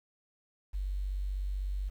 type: tone with quantisation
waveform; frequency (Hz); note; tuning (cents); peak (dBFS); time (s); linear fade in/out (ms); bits
sine; 48; G1; -36; -31; 0.73-1.9; 20; 10
effects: none